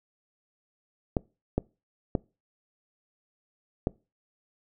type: clicks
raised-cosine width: 2 ms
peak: -11 dBFS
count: 4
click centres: 1.168 / 1.58 / 2.152 / 3.871 s
effects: noise-tail reverb RT60 0.3 s tail -24 dB re dry